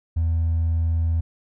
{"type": "tone with hard clipping", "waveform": "triangle", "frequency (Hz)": 82.1, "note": "E2", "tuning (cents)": -6, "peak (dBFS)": -18, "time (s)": [0.16, 1.21], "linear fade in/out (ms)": 10, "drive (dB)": 2, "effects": []}